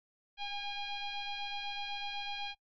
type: tone with frequency modulation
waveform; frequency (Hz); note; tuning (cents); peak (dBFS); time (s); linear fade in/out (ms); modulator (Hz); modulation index
sine; 1624; G#6; -39; -36; 0.37-2.55; 50; 814; 2.7
effects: noise-tail reverb RT60 0.1 s tail -22 dB re dry